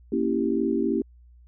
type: chord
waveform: sine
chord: A# diminished seventh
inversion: none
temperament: equal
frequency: 233.1 / 277.2 / 329.6 / 392 Hz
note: A#3 / C#4 / E4 / G4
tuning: 0 / 0 / 0 / 0 cents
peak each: -27 dBFS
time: 0.12-1.02 s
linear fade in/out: 5 ms
effects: added 60 Hz sine -49 dBFS peak until 1.47 s